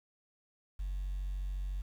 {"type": "tone", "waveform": "sine", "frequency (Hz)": 47, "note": "F#1", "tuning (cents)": 28, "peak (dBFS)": -32, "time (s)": [0.79, 1.82], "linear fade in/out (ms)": 10, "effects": ["tanh soft clip ceiling -32 dBFS", "10-bit"]}